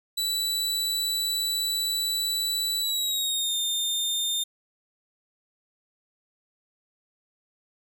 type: tone with pitch glide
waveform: sawtooth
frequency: 3953 to 3625 Hz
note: B7 to A#7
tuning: +1 to -49 cents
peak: -22 dBFS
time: 0.17-4.44 s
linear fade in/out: 10 ms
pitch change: -150 cents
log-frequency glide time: 2.8-3.57 s
effects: none